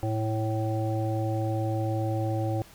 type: harmonic tone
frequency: 110 Hz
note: A2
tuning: in tune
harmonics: 1 / 3 / 5 / 7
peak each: -27 / -32 / -34 / -35 dBFS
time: 0.03-2.62 s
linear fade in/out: 0 ms
effects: pink hiss -52 dBFS RMS until 2.74 s